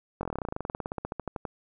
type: slowing click train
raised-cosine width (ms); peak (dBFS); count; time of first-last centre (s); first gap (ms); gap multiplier
1; -18; 27; 0.21-1.452; 21; 1.06
effects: none